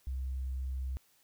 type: tone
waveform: sine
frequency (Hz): 65.41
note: C2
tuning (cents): 0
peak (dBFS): -32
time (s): 0.07-0.97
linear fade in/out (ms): 0
effects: tanh soft clip ceiling -30 dBFS + white hiss -68 dBFS RMS until 1.23 s